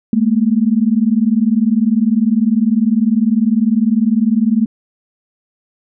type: tone pair together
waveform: sine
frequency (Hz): 211.7 / 231.7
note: G#3 / A#3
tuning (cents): +33 / -10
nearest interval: major second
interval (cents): 157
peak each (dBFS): -13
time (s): 0.13-4.66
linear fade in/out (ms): 2
effects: none